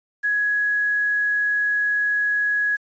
sine tone with quantisation, 1673 Hz, G#6, 12 cents sharp, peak -18 dBFS, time 0.23-2.77 s, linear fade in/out 20 ms, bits 8, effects resampled to 16000 Hz

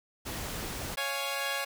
pink noise, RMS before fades -37 dBFS, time 0.25-0.96 s, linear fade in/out 20 ms
10% pulse chord, Db major, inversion none, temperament equal, 554.4 / 698.5 / 830.6 Hz, Db5 / F5 / Ab5, 0 / 0 / 0 cents, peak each -25 / -30 / -28 dBFS, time 0.97-1.65 s, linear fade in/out 10 ms
effects none

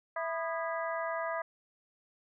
harmonic tone with a mistuned harmonic, 329.6 Hz, E4, in tune, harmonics 2 / 3 / 4 / 5 / 6, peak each -35 / -39 / -39 / -41 / -44 dBFS, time 0.16-1.42 s, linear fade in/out 5 ms, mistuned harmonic 4, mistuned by -120 cents, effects none

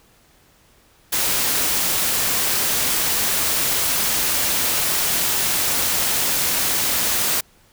white noise, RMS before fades -20 dBFS, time 1.12-7.41 s, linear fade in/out 10 ms, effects pink hiss -55 dBFS RMS until 7.72 s

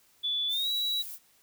sine tone with pitch glide, 3457 to 3903 Hz, A7 to B7, -31 to -21 cents, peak -27 dBFS, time 0.23-1.03 s, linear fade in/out 20 ms, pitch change +210 cents, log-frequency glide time 0.48-0.69 s
violet noise, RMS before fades -41 dBFS, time 0.48-1.19 s, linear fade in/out 50 ms
effects white hiss -64 dBFS RMS until 1.42 s

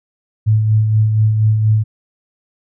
sine tone with tremolo, 108.5 Hz, A2, 24 cents flat, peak -8 dBFS, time 0.46-1.84 s, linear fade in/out 20 ms, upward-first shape sine, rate 4.2 Hz, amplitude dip 40%, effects none

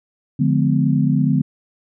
sine chord, D diminished seventh, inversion none, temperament just, 146.83 / 176.2 / 211.4 / 253.7 Hz, D3 / F3 / Ab3 / Cb4, 0 / +16 / +31 / +47 cents, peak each -17 / -21 / -21 / -19 dBFS, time 0.39-1.42 s, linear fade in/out 10 ms, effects none

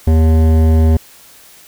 triangle tone with hard clipping, 79.8 Hz, D#2, 44 cents sharp, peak -9 dBFS, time 0.07-0.97 s, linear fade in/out 5 ms, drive 18 dB, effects white hiss -42 dBFS RMS until 1.67 s

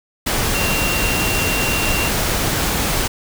sine tone in noise, 2755 Hz, F7, 24 cents flat, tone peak -22 dBFS, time 0.54-2.09 s, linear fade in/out 10 ms, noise pink, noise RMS -19 dBFS, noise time 0.26-3.08 s, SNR -6 dB, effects none

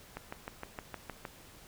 click train, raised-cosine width 0.5 ms, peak -24 dBFS, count 8, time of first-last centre 0.17-1.252 s, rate 6.47 Hz, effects pink hiss -55 dBFS RMS until 1.67 s

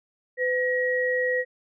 sine tone pair together, 503.8 / 1902 Hz, B4 / A#6, +34 / +34 cents, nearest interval octave + major seventh, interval 2300 cents, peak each -24 / -25 dBFS, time 0.37-1.45 s, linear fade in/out 50 ms, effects none

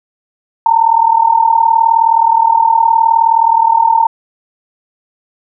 sine tone with amplitude modulation, 909 Hz, A#5, 44 cents flat, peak -3 dBFS, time 0.66-4.07 s, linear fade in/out 2 ms, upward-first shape sine, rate 39.2 Hz, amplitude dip 80%, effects none

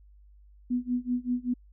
sine tone with tremolo, 246.9 Hz, B3, in tune, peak -23 dBFS, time 0.7-1.54 s, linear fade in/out 10 ms, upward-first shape sine, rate 5.2 Hz, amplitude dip 95%, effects added 50 Hz sine -52 dBFS peak until 1.72 s

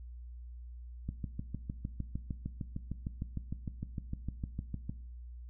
click train, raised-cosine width 5 ms, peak -24 dBFS, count 26, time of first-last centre 1.09-4.895 s, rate 6.57 Hz, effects noise-tail reverb RT60 0.6 s tail -17 dB re dry + added 60 Hz sine -44 dBFS peak until 5.49 s

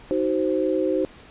sine chord, C diminished, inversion first, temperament just, 314 / 376.7 / 523.3 Hz, Eb4 / Gb4 / C5, +16 / +31 / 0 cents, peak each -24 dBFS, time 0.11-1.05 s, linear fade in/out 0 ms, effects pink hiss -47 dBFS RMS until 1.3 s + resampled to 8000 Hz

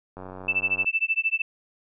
click train, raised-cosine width 1 ms, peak -25 dBFS, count 64, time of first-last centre 0.17-0.845 s, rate 93.3 Hz
sine tone with tremolo, 2649 Hz, E7, 8 cents sharp, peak -18 dBFS, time 0.48-1.42 s, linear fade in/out 5 ms, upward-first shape sine, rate 13 Hz, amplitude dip 100%
effects none

